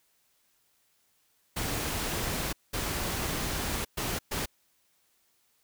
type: noise bursts at uneven times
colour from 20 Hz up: pink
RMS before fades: -32 dBFS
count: 4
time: 1.56-2.53 / 2.73-3.85 / 3.97-4.19 / 4.31-4.46 s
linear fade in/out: 10 ms
effects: white hiss -70 dBFS RMS until 5.63 s